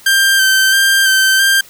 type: tone with vibrato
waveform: sawtooth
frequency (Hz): 1568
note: G6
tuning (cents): 0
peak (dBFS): -5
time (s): 0.06-1.61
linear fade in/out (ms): 5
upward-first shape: square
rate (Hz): 1.5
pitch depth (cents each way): 20
effects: white hiss -41 dBFS RMS until 1.69 s